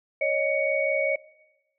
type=tone cluster; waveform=sine; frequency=554 / 619 / 2238 Hz; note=C#5 / D#5 / C#7; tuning=-1 / -9 / +16 cents; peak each=-26 dBFS; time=0.21-1.16 s; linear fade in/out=5 ms; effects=noise-tail reverb RT60 1.0 s tail -21 dB re dry